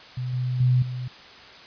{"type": "tone with level steps", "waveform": "sine", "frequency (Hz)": 125.9, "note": "B2", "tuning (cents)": 34, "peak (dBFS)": [-26, -23, -16, -28], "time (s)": [0.17, 1.08], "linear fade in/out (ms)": 5, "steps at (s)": [0.33, 0.6, 0.82], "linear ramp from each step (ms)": 5, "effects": ["white hiss -45 dBFS RMS until 1.66 s", "resampled to 11025 Hz"]}